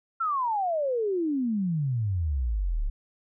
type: exponential sweep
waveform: sine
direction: down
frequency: 1376 to 32.7 Hz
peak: -24 dBFS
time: 0.2-2.9 s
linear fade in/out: 10 ms
effects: none